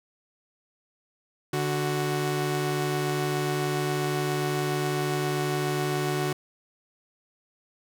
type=tone pair together; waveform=sawtooth; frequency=146.53 / 370 Hz; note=D3 / F#4; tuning=-4 / 0 cents; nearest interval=octave + major third; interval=1604 cents; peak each=-24 dBFS; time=1.53-6.33 s; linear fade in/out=5 ms; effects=none